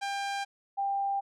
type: tone pair in turn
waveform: sawtooth / sine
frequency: 797 / 793.1 Hz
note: G5 / G5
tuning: +28 / +20 cents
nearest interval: unison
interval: 8 cents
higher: first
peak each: -27 dBFS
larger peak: neither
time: 0.01-0.45 / 0.77-1.21 s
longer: neither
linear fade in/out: 20 ms
effects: low-pass 7000 Hz 12 dB/octave